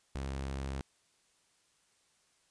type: tone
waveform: sawtooth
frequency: 67.6 Hz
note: C#2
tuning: 43 cents flat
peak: -32 dBFS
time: 0.15-0.81 s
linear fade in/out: 0 ms
effects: white hiss -71 dBFS RMS until 2.5 s + resampled to 22050 Hz